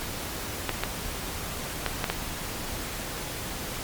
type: clicks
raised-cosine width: 0.3 ms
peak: -9 dBFS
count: 5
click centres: 0.693 / 0.836 / 1.863 / 2.042 / 2.1 s
effects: pink hiss -34 dBFS RMS until 3.83 s + MP3 96 kbps